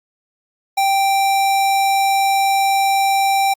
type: tone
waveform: square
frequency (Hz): 784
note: G5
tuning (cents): 0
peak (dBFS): -14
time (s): 0.77-3.54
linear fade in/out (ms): 10
effects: Opus 48 kbps